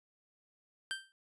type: tone with exponential decay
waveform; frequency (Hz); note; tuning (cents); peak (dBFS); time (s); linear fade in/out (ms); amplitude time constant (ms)
25% pulse; 1568; G6; 0; -28; 0.91-1.12; 0; 44
effects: resampled to 22050 Hz